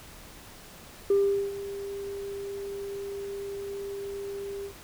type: tone with ADSR envelope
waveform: sine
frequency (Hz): 398.2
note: G4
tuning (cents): +27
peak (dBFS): -17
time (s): 1.1-4.73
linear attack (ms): 4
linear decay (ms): 410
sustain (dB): -16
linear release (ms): 85
effects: tanh soft clip ceiling -16 dBFS + pink hiss -48 dBFS RMS until 4.83 s